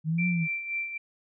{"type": "linear two-way sweep", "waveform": "sine", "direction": "up then down", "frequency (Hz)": [153.8, 180, 158.9], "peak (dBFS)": -24, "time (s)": [0.04, 0.48], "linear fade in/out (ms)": 50, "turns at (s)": 0.27}
{"type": "tone with tremolo", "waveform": "sine", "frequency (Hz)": 2349, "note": "D7", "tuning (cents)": 0, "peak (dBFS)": -27, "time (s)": [0.18, 0.98], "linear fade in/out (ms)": 10, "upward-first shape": "sine", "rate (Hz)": 3.8, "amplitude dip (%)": 60}
{"effects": []}